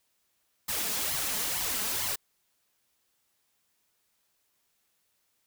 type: noise with flanger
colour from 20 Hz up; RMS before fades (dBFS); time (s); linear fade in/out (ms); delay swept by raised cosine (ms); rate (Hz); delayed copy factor
white; -31; 0.68-2.16; 10; 0.95 to 4.75; 2.2; +0.7
effects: white hiss -74 dBFS RMS until 5.46 s